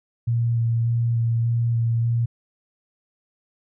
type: tone with vibrato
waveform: sine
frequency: 116.54 Hz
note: A#2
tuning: in tune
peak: -18 dBFS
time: 0.27-2.26 s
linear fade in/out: 10 ms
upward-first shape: square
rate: 1.7 Hz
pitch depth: 12 cents each way
effects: none